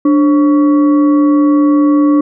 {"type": "tone with frequency modulation", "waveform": "sine", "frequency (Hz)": 293.7, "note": "D4", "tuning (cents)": 0, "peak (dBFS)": -6, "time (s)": [0.05, 2.21], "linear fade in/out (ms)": 5, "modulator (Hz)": 830, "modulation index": 0.38, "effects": []}